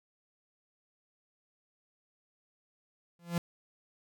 45% pulse tone with exponential growth, 171.6 Hz, F3, 30 cents flat, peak -25 dBFS, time 3.19-3.38 s, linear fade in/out 2 ms, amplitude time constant 41 ms, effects none

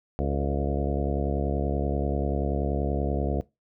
harmonic tone with a mistuned harmonic, 70.4 Hz, C#2, 27 cents sharp, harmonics 1 / 2 / 3 / 4 / 5 / 6 / 7 / 8 / 9 / 10, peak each -28 / -31 / -33 / -34 / -35 / -36 / -36 / -37 / -38 / -38 dBFS, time 0.19-3.41 s, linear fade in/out 0 ms, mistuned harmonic 6, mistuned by +43 cents, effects noise-tail reverb RT60 0.2 s tail -19 dB re dry

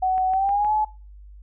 sine tone with pitch glide, 749 to 855.4 Hz, F#5 to A5, +21 to -49 cents, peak -18 dBFS, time 0.02-0.85 s, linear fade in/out 10 ms, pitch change +230 cents, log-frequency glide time 0.3-0.72 s
click train, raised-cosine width 0.5 ms, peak -26 dBFS, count 4, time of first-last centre 0.18-0.647 s, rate 6.42 Hz
effects noise-tail reverb RT60 0.3 s tail -20 dB re dry + added 50 Hz sine -41 dBFS peak until 1.42 s

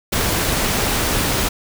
pink noise, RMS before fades -19 dBFS, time 0.12-1.49 s, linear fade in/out 10 ms, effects none

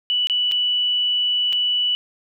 sine tone with dropouts, 2960 Hz, F#7, in tune, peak -17 dBFS, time 0.1-1.95 s, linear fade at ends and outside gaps 0 ms, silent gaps 0.271-0.298 / 0.514-0.52 / 1.526-1.53 s, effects none

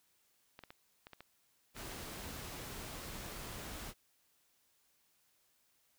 clicks, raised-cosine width 0.3 ms, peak -34 dBFS, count 8, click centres 0.591 / 0.637 / 0.705 / 1.069 / 1.133 / 1.206 / 1.766 / 1.917 s
pink noise, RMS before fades -46 dBFS, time 1.74-3.94 s, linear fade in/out 50 ms
effects white hiss -74 dBFS RMS until 5.98 s

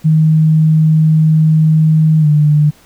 sine tone with pitch glide, 157.1 to 149.66 Hz, D#3 to D3, +17 to +33 cents, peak -6 dBFS, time 0.04-2.71 s, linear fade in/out 20 ms, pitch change -84 cents, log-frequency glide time 2.2-2.27 s, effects pink hiss -46 dBFS RMS until 2.85 s

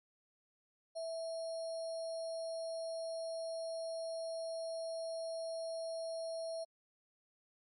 sine tone with sample-and-hold, 657 Hz, E5, 6 cents flat, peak -38 dBFS, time 0.95-6.65 s, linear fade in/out 20 ms, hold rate 4900 Hz, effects MP3 48 kbps

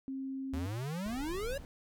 sine tone, 267.4 Hz, C4, 38 cents sharp, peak -36 dBFS, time 0.08-0.66 s, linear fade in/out 0 ms
square exponential sweep, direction up, 73.42 to 577 Hz, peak -36 dBFS, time 0.53-1.58 s, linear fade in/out 5 ms
brown noise, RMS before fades -43 dBFS, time 1.06-1.65 s, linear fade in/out 0 ms
effects none

